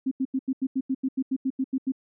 sine tone bursts, 264.1 Hz, C4, 16 cents sharp, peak -22 dBFS, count 14, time 0.06-1.921 s, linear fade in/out 10 ms, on 54 ms, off 85 ms, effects none

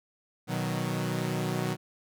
sawtooth chord, B major, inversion none, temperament equal, 123.47 / 155.56 / 185 Hz, B2 / D#3 / F#3, 0 / 0 / 0 cents, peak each -29 dBFS, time 0.47-1.77 s, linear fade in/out 50 ms, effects none

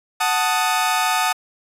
sawtooth chord, D# diminished, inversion first, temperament equal, 740 / 880 / 1244.5 Hz, F#5 / A5 / D#6, 0 / 0 / 0 cents, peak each -18 dBFS, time 0.2-1.33 s, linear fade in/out 10 ms, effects resampled to 32000 Hz

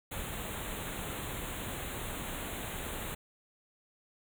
pink band-stop noise, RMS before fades -39 dBFS, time 0.11-3.15 s, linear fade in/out 10 ms, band 4000 to 6700 Hz, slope 96 dB/octave, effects none

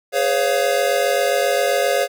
square chord, C# dominant seventh, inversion second, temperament equal with one note detuned, 415.3 / 506.9 / 554.4 / 698.5 Hz, G#4 / B4 / C#5 / E#5, 0 / +45 / 0 / 0 cents, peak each -25 / -23 / -20 / -23 dBFS, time 0.12-2.08 s, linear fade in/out 50 ms, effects none

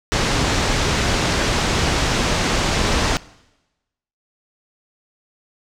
pink low-pass noise, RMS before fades -19 dBFS, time 0.12-3.17 s, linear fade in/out 0 ms, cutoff 7000 Hz, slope 24 dB/octave, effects noise-tail reverb RT60 1.0 s tail -21 dB re dry

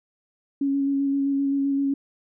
sine tone with vibrato, 277.2 Hz, C#4, in tune, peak -20 dBFS, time 0.61-1.94 s, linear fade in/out 5 ms, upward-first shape square, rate 7.7 Hz, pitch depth 12 cents each way, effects none

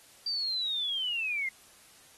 sine linear sweep, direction down, 4699 to 2069 Hz, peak -29 dBFS, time 0.26-1.49 s, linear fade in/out 5 ms, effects white hiss -57 dBFS RMS until 2.17 s + AAC 32 kbps

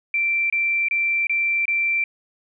sine tone bursts, 2349 Hz, D7, in tune, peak -18 dBFS, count 5, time 0.14-2.04 s, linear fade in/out 2 ms, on 360 ms, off 25 ms, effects none

